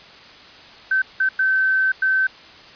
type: tone bursts at uneven times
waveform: sine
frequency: 1540 Hz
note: G6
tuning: 31 cents flat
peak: -15 dBFS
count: 4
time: 0.91-1.02 / 1.2-1.29 / 1.39-1.92 / 2.02-2.27 s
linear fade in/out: 5 ms
effects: white hiss -43 dBFS RMS until 2.75 s + resampled to 11025 Hz